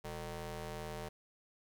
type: ring-modulated tone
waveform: 15% pulse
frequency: 161.1 Hz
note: E3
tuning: 39 cents flat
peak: -32 dBFS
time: 0.04-1.09 s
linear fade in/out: 10 ms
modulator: 283 Hz
effects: none